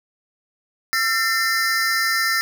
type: tone cluster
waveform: square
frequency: 1354 / 1806 / 2072 / 4945 Hz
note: E6 / A6 / C7 / D#8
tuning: +46 / +45 / -17 / -12 cents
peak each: -25 / -21 / -28 / -28 dBFS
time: 0.93-2.41 s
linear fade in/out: 0 ms
effects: none